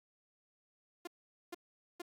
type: tone bursts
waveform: sawtooth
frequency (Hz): 349.2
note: F4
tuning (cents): 0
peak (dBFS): -37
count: 3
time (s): 1.05-2.019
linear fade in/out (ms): 5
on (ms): 23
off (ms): 450
effects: AAC 64 kbps